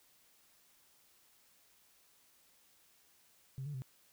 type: tone with pitch steps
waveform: sine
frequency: 133.5 / 146.3 / 130 Hz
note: C3 / D3 / C3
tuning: +35 / -6 / -11 cents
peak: -38 dBFS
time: 3.58-3.82 s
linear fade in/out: 0 ms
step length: 80 ms
effects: tanh soft clip ceiling -35 dBFS + white hiss -68 dBFS RMS until 4.12 s